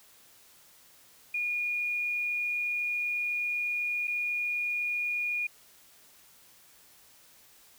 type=tone with dropouts; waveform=sine; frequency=2438 Hz; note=D#7; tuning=36 cents flat; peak=-28 dBFS; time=1.34-5.47 s; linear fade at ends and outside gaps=5 ms; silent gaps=4.073-4.078 s; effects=white hiss -58 dBFS RMS until 7.78 s